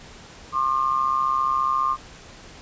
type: tone pair together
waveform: sine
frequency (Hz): 1065.4 / 1200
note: C6 / D6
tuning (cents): +31 / +37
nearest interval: major second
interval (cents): 206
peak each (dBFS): -22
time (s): 0.52-1.97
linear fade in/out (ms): 50
effects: pink hiss -44 dBFS RMS until 2.61 s + resampled to 16000 Hz